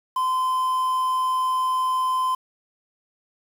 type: tone with quantisation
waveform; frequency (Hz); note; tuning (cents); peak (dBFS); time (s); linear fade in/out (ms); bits
triangle; 1029; C6; -29; -18; 0.16-2.35; 5; 7
effects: none